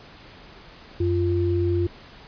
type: tone pair together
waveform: sine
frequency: 91.8 / 346.6 Hz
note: F#2 / F4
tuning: -13 / -13 cents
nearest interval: octave + major seventh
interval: 2300 cents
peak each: -22 dBFS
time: 1-1.87 s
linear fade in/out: 5 ms
effects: pink hiss -46 dBFS RMS until 2.27 s + resampled to 11025 Hz